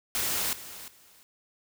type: noise with echo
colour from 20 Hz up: white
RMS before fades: -29 dBFS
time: 0.15-0.53 s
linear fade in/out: 0 ms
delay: 350 ms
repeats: 2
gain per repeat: -14 dB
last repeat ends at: 1.23 s
effects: none